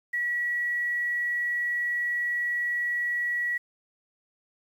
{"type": "tone with quantisation", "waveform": "sine", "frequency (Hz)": 1930, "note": "B6", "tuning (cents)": -40, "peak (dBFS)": -25, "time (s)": [0.13, 3.58], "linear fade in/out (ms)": 10, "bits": 9, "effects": []}